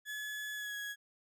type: tone with pitch glide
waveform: 35% pulse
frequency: 1707 to 1666.1 Hz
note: G#6 to G#6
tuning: +47 to +5 cents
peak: -37 dBFS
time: 0.05-0.96 s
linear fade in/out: 50 ms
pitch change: -42 cents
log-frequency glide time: 0.53-0.75 s
effects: none